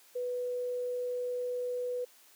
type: tone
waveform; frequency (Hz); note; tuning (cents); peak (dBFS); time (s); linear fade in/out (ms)
sine; 493.9; B4; 0; -31; 0.15-2.05; 10
effects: white hiss -60 dBFS RMS until 2.35 s + high-pass 300 Hz 12 dB/octave